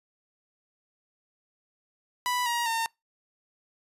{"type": "tone with pitch steps", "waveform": "sawtooth", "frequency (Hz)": [987.8, 948.1, 910], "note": ["B5", "A#5", "A#5"], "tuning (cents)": [0, 29, -42], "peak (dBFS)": -22, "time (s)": [2.26, 2.86], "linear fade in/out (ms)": 0, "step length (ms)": 200, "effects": ["noise-tail reverb RT60 0.2 s tail -25 dB re dry", "resampled to 32000 Hz"]}